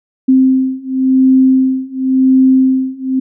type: beating tone pair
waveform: sine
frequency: 261.2 / 262.13 Hz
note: C4 / C4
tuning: -3 / +3 cents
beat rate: 0.93 Hz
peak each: -11 / -10 dBFS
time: 0.28-3.2 s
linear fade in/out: 10 ms
effects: none